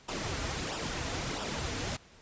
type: noise with flanger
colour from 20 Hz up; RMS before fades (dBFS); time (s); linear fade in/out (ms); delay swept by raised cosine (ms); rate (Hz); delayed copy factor
pink; -35; 0.08-1.97; 10; 0.46 to 5.46; 1.5; -0.6
effects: pink hiss -57 dBFS RMS until 2.21 s + resampled to 16000 Hz